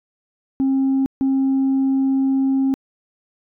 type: tone bursts at uneven times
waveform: sine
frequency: 268.4 Hz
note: C4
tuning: 44 cents sharp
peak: -13 dBFS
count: 2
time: 0.6-1.06 / 1.21-2.74 s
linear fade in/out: 0 ms
effects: tanh soft clip ceiling -13 dBFS